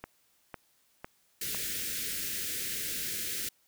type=click train; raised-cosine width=0.5 ms; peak=-24 dBFS; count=4; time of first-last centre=0.04-1.548 s; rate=1.99 Hz
type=band-stop noise; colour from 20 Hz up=white; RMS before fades=-35 dBFS; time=1.41-3.49 s; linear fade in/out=5 ms; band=510 to 1500 Hz; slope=48 dB/octave
effects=white hiss -69 dBFS RMS until 3.67 s